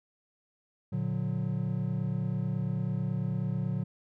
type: chord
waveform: triangle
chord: Bb augmented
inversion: none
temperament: just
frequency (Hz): 116.54 / 145.68 / 182.1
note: Bb2 / D3 / F#3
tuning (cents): 0 / -14 / -27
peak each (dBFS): -31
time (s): 0.92-3.84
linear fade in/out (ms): 10
effects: none